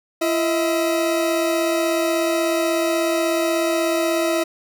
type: tone pair together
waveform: 40% pulse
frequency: 337.7 / 639 Hz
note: E4 / D#5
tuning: +42 / +46 cents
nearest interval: major seventh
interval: 1104 cents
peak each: -20 dBFS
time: 0.21-4.44 s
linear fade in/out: 10 ms
effects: none